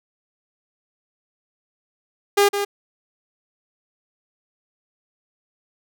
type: tone with echo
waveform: sawtooth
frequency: 404.5 Hz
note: G#4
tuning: 46 cents flat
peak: -9 dBFS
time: 2.37-2.49 s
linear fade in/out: 10 ms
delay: 160 ms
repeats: 1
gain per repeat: -8 dB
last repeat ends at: 2.65 s
effects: none